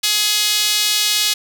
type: tone with high-pass filter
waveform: sawtooth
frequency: 419.9 Hz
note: G#4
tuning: 19 cents sharp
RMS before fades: -17 dBFS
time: 0.03-1.34 s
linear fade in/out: 10 ms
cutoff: 3700 Hz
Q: 1.7
effects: none